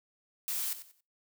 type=noise with echo; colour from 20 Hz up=blue; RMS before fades=-34 dBFS; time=0.48-0.73 s; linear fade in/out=0 ms; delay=92 ms; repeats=3; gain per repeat=-12 dB; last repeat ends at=1.006 s; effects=noise-tail reverb RT60 0.3 s tail -22 dB re dry